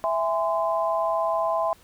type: chord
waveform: sine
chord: E augmented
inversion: none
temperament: just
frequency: 659.3 / 824.1 / 1030.1 Hz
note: E5 / G#5 / B#5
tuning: 0 / -14 / -27 cents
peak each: -24 / -29 / -26 dBFS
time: 0.04-1.73 s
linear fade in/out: 0 ms
effects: pink hiss -55 dBFS RMS until 1.83 s